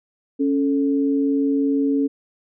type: tone pair together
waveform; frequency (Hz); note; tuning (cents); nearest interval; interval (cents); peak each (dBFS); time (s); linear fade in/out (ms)
sine; 277.2 / 440; C#4 / A4; 0 / 0; minor sixth; 800; -17 / -25; 0.39-2.08; 20
effects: none